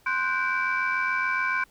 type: tone cluster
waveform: sine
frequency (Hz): 1044 / 1479 / 1566 / 2315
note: C6 / F#6 / G6 / D7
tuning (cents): -4 / -1 / -2 / -25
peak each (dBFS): -28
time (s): 0.06-1.64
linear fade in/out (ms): 5
effects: tanh soft clip ceiling -16 dBFS + pink hiss -60 dBFS RMS until 1.7 s